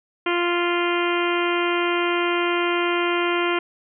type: harmonic tone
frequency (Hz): 348.3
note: F4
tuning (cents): -5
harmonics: 1 / 2 / 3 / 4 / 5 / 6 / 7 / 8 / 9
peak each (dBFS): -22 / -30 / -27 / -28 / -34 / -30 / -31 / -32 / -34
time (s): 0.26-3.59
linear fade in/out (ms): 5
effects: none